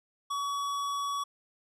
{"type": "tone with hard clipping", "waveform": "triangle", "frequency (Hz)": 1131, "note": "C#6", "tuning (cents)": 34, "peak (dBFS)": -32, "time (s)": [0.3, 1.24], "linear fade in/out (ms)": 10, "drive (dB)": 18, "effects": []}